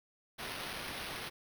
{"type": "noise with sample-and-hold", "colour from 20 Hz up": "white", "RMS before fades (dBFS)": -42, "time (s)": [0.38, 1.3], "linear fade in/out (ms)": 20, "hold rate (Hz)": 7350, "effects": []}